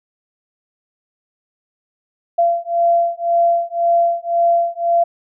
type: beating tone pair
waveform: sine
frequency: 683 / 684.9 Hz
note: F5 / F5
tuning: -39 / -34 cents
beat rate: 1.9 Hz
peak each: -16 dBFS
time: 2.38-5.04 s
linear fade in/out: 10 ms
effects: none